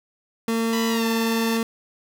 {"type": "tone", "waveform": "30% pulse", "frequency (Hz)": 227.4, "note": "A#3", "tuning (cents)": -43, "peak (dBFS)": -18, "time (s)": [0.48, 1.63], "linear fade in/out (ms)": 2}
{"type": "tone with pitch glide", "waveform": "10% pulse", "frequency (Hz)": [987.8, 890.3], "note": ["B5", "A5"], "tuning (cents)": [0, 20], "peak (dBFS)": -20, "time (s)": [0.73, 1.57], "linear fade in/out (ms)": 0, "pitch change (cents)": -180, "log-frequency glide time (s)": [0.89, 1.04]}
{"effects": []}